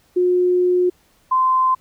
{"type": "tone pair in turn", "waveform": "sine", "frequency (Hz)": [360, 1035.4], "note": ["F#4", "C6"], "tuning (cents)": [-47, -18], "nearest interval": "octave + tritone", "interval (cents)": 1829, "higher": "second", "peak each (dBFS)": -13, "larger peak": "neither", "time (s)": [[0.16, 0.9], [1.31, 1.75]], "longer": "first", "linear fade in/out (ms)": 10, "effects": ["pink hiss -58 dBFS RMS until 1.8 s"]}